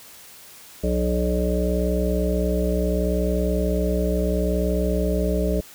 harmonic tone with a mistuned harmonic, 60.7 Hz, B1, 29 cents flat, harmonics 1 / 3 / 5 / 7 / 9 / 10, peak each -23 / -25 / -30 / -27 / -30 / -28 dBFS, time 0.83-5.61 s, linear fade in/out 10 ms, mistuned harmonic 1, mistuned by +88 cents, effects white hiss -45 dBFS RMS until 5.74 s

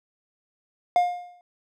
triangle tone with exponential decay, 710 Hz, F5, 28 cents sharp, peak -12 dBFS, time 0.96-1.41 s, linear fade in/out 1 ms, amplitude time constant 96 ms, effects none

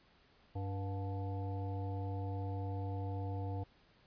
harmonic tone with a mistuned harmonic, 96.8 Hz, G2, 21 cents flat, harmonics 1 / 3 / 5 / 7 / 9, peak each -37 / -47 / -48 / -49 / -52 dBFS, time 0.55-3.64 s, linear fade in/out 10 ms, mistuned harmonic 7, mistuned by +85 cents, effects pink hiss -67 dBFS RMS until 4.06 s + resampled to 11025 Hz

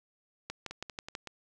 two click trains, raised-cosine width 0.2 ms, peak -24 / -20 dBFS, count 4 / 5, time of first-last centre 0.71-1.273 / 0.5-1.151 s, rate 5.33 / 6.14 Hz, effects none

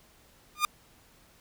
sawtooth tone with exponential growth, 1212 Hz, D#6, 46 cents flat, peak -15 dBFS, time 0.55-0.65 s, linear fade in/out 1 ms, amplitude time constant 21 ms, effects pink hiss -60 dBFS RMS until 1.4 s

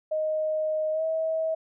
sine tone with pitch glide, 622.3 to 642 Hz, D#5 to E5, 0 to -46 cents, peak -24 dBFS, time 0.11-1.55 s, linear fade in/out 10 ms, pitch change +54 cents, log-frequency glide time 0.92-1.03 s, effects none

